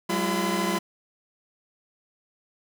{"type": "tone cluster", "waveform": "sawtooth", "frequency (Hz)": [187, 206.9, 340.8, 1009], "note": ["F#3", "G#3", "F4", "B5"], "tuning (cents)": [19, -6, -42, 37], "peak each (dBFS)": [-25, -26, -25, -26], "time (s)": [0.09, 0.79], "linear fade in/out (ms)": 10, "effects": []}